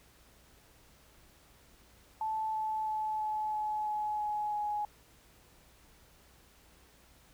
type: tone with pitch steps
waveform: sine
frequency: 874 / 868.5 / 863 / 857.5 / 852.1 / 846.7 / 841.3 / 836 Hz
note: A5 / A5 / A5 / A5 / G#5 / G#5 / G#5 / G#5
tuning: -12 / -23 / -34 / -45 / +44 / +33 / +22 / +11 cents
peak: -31 dBFS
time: 2.21-4.85 s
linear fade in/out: 2 ms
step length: 330 ms
effects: added 60 Hz sine -66 dBFS peak until 7.33 s + pink hiss -62 dBFS RMS until 7.33 s